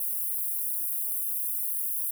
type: high-pass noise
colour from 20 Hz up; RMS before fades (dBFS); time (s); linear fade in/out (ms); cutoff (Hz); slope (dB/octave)
white; -30; 0-2.11; 5; 10000; 48
effects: none